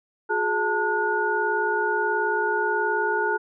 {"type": "tone cluster", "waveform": "sine", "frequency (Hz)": [363.1, 421.7, 891, 1450], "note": ["F#4", "G#4", "A5", "F#6"], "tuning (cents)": [-33, 26, 22, -35], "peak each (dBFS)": [-30, -26, -26, -25], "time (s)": [0.29, 3.38], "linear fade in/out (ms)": 20, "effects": []}